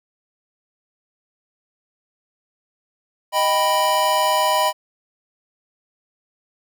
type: chord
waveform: square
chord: Eb augmented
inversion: none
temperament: equal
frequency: 622.3 / 784 / 987.8 Hz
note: Eb5 / G5 / B5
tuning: 0 / 0 / 0 cents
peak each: -22 / -24 / -19 dBFS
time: 3.32-4.73 s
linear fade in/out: 50 ms
effects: none